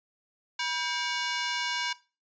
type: ring-modulated tone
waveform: 15% pulse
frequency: 1280 Hz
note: D#6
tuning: 49 cents sharp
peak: -19 dBFS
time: 0.59-1.93 s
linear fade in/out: 5 ms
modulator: 309 Hz
effects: noise-tail reverb RT60 0.3 s tail -18 dB re dry + resampled to 16000 Hz